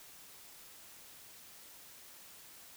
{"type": "silence", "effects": ["white hiss -55 dBFS RMS until 2.76 s"]}